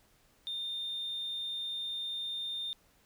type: tone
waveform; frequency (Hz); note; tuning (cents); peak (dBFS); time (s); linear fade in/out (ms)
triangle; 3625; A#7; -49; -32; 0.47-2.73; 0
effects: tanh soft clip ceiling -31 dBFS + pink hiss -67 dBFS RMS until 3.05 s

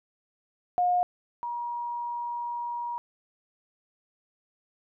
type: tone pair in turn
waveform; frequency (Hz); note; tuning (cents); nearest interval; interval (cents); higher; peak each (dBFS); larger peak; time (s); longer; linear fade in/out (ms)
sine; 716 / 953.6; F5 / A#5; +43 / +39; perfect fourth; 496; second; -21 / -30; first; 0.78-1.03 / 1.43-2.98; second; 0
effects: none

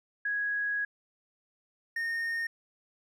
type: tone pair in turn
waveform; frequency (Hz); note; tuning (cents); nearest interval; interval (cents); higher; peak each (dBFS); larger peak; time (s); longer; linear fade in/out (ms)
sine / triangle; 1661.2 / 1839.1; G#6 / A#6; 0 / -24; major second; 176; second; -28; neither; 0.25-0.85 / 1.96-2.47; first; 5
effects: none

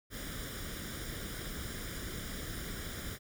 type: noise with comb filter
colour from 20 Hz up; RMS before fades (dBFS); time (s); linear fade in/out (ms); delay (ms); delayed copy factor
pink; -41; 0.1-3.19; 50; 0.57; +0.7
effects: none

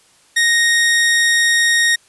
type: tone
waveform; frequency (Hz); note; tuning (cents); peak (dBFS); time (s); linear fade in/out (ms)
sawtooth; 1864.7; A#6; 0; -8; 0.36-1.96; 10
effects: white hiss -52 dBFS RMS until 2.08 s + resampled to 24000 Hz

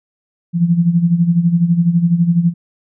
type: tone with tremolo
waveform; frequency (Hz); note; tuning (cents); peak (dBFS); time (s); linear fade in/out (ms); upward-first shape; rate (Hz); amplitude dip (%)
sine; 171; F3; -36; -7; 0.53-2.54; 50; sine; 12; 70
effects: none

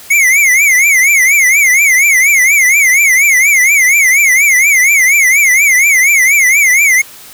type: tone with vibrato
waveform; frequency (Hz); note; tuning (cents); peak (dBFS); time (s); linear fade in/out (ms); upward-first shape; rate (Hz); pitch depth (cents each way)
square; 2160; C#7; -45; -6; 0.1-7.02; 10; triangle; 4.2; 180
effects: white hiss -34 dBFS RMS until 7.33 s

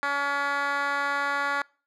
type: tone with band-pass filter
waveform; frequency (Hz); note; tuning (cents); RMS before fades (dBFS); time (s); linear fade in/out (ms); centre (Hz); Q
10% pulse; 283; C#4; +36; -27; 0.03-1.62; 0; 1500; 1.4
effects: noise-tail reverb RT60 0.4 s tail -26 dB re dry

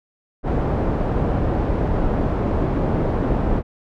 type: low-pass noise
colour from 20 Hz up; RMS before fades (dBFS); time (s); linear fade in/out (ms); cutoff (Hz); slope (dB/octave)
pink; -20; 0.43-3.63; 50; 720; 12
effects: none

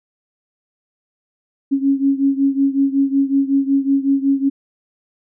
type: beating tone pair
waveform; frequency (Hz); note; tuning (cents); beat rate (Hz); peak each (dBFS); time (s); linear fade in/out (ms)
sine; 273.4 / 278.8; C#4 / C#4; -24 / +10; 5.4; -15 / -18; 1.71-4.5; 20
effects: none

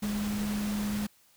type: tone in noise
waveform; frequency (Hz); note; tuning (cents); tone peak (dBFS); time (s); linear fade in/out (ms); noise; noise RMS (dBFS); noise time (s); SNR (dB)
sine; 207.7; G#3; 0; -29; 0.02-1.07; 10; pink; -39; 0.02-1.07; +7
effects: white hiss -63 dBFS RMS until 1.36 s

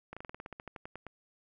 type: slowing click train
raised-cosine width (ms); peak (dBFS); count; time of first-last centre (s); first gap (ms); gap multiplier
0.5; -28; 15; 0.13-1.067; 36; 1.09
effects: none

